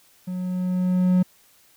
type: tone with level ramp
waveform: triangle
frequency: 182.4 Hz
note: F#3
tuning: 24 cents flat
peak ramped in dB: -25 to -12 dBFS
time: 0.27-1.23 s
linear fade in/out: 10 ms
effects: white hiss -57 dBFS RMS until 1.76 s